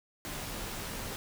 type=noise with comb filter; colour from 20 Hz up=pink; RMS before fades=-39 dBFS; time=0.25-1.16 s; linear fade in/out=0 ms; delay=16 ms; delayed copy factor=-0.55; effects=none